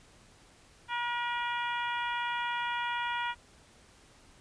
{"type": "harmonic tone", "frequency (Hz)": 478.7, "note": "A#4", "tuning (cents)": 46, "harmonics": [2, 3, 4, 5, 6, 7], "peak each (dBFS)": [-33, -37, -39, -41, -43, -44], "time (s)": [0.88, 3.35], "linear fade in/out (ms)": 50, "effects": ["pink hiss -59 dBFS RMS until 4.4 s", "resampled to 22050 Hz"]}